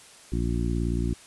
harmonic tone, 58.27 Hz, A#1, in tune, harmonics 1 / 2 / 3 / 4 / 5 / 6, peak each -27 / -30 / -32 / -33 / -34 / -35 dBFS, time 0.32-1.14 s, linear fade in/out 5 ms, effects white hiss -50 dBFS RMS until 1.26 s + resampled to 24000 Hz

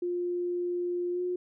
sine tone with pitch glide, 352.9 to 359.3 Hz, F4 to F4, +18 to +49 cents, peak -28 dBFS, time 0.02-1.36 s, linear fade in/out 5 ms, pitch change +31 cents, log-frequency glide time 1.12-1.21 s, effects none

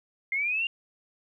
sine linear sweep, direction up, 2093 to 2817 Hz, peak -25 dBFS, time 0.32-0.67 s, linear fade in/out 2 ms, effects 11-bit

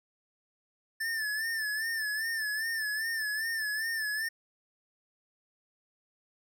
square tone with vibrato, 1760 Hz, A6, in tune, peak -31 dBFS, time 1-4.29 s, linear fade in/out 10 ms, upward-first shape sine, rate 2.5 Hz, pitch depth 71 cents each way, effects none

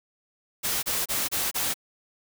white noise bursts, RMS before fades -27 dBFS, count 5, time 0.63-1.742 s, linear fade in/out 20 ms, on 200 ms, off 28 ms, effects none

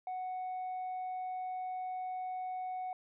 sine tone, 740 Hz, F#5, in tune, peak -34 dBFS, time 0.07-2.93 s, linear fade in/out 2 ms, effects tanh soft clip ceiling -35 dBFS

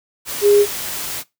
sine tone in noise, 409.4 Hz, G#4, 25 cents flat, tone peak -9 dBFS, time 0.41-0.66 s, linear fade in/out 50 ms, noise white, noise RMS -26 dBFS, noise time 0.25-1.24 s, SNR +14 dB, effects noise-tail reverb RT60 0.2 s tail -20 dB re dry

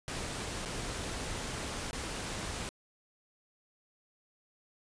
pink noise with dropouts, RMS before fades -38 dBFS, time 0.08-2.69 s, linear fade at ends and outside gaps 0 ms, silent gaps 0.651-0.658 / 1.91-1.931 s, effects resampled to 22050 Hz

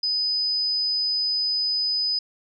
sine tone, 5000 Hz, D#8, 8 cents sharp, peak -21 dBFS, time 0.03-2.19 s, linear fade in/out 5 ms, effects none

